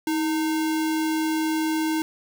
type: tone with sample-and-hold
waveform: sine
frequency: 317.1 Hz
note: D#4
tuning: 33 cents sharp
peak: -21 dBFS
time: 0.07-2.02 s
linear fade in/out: 2 ms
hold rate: 1225 Hz
effects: none